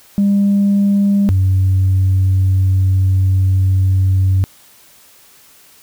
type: tone pair in turn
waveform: sine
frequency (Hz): 200.6 / 94.67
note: G3 / F#2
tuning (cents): +40 / +40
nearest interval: octave + minor second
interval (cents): 1300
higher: first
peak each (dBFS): -8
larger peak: neither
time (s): 0.18-1.29 / 1.29-4.44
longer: second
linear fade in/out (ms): 0
effects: tanh soft clip ceiling -7 dBFS + white hiss -46 dBFS RMS until 5.82 s